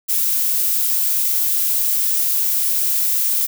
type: noise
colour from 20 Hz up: violet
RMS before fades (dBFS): -18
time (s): 0.08-3.47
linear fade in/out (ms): 20
effects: none